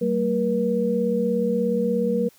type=tone cluster; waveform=sine; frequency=189.7 / 226.5 / 478.8 Hz; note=F#3 / A#3 / A#4; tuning=+43 / -50 / +46 cents; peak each=-25 / -25 / -22 dBFS; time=0.01-2.29 s; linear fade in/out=10 ms; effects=white hiss -56 dBFS RMS until 2.38 s